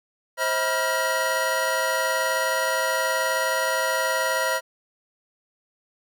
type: tone cluster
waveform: square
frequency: 528 / 641 / 973 / 1389 / 1904 Hz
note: C5 / E5 / B5 / F6 / A#6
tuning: +16 / -49 / -26 / -10 / +36 cents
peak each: -29 dBFS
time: 0.37-4.61 s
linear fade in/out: 50 ms
effects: none

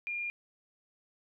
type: tone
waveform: sine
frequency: 2409 Hz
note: D7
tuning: 43 cents sharp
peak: -33 dBFS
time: 0.07-0.3 s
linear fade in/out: 0 ms
effects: none

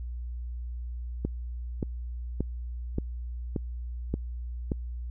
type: click train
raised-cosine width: 3 ms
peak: -15 dBFS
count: 7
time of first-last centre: 1.25-4.718 s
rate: 1.73 Hz
effects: added 60 Hz sine -33 dBFS peak until 5.1 s

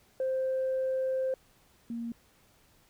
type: tone pair in turn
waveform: sine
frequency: 523.3 / 233.1 Hz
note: C5 / A#3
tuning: 0 / 0 cents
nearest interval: octave + major second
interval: 1400 cents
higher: first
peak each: -26 / -33 dBFS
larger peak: first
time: 0.2-1.34 / 1.9-2.12 s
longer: first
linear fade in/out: 2 ms
effects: tanh soft clip ceiling -24 dBFS + pink hiss -64 dBFS RMS until 2.89 s

